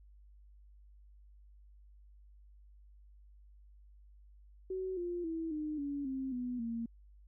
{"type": "tone with pitch steps", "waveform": "sine", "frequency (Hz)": [375.1, 350, 326.5, 304.7, 284.3, 265.2, 247.5, 230.9], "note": ["F#4", "F4", "E4", "D#4", "C#4", "C4", "B3", "A#3"], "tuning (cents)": [24, 4, -17, -36, 44, 23, 4, -16], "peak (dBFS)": -35, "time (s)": [4.7, 6.86], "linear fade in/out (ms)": 5, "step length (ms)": 270, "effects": ["added 50 Hz sine -56 dBFS peak until 7.27 s"]}